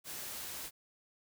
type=noise; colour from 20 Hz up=white; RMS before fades=-43 dBFS; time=0.04-0.71 s; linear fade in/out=50 ms; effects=none